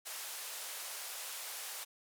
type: band-pass noise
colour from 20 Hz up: white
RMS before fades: -44 dBFS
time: 0.05-1.85 s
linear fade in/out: 20 ms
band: 500 to 14000 Hz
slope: 24 dB/octave
effects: none